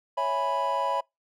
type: chord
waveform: triangle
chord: C# minor seventh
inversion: none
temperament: equal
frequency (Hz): 554.4 / 659.3 / 830.6 / 987.8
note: C#5 / E5 / G#5 / B5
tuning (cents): 0 / 0 / 0 / 0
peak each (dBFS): -29 / -31 / -31 / -25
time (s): 0.17-1.01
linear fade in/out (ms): 10
effects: noise-tail reverb RT60 0.2 s tail -26 dB re dry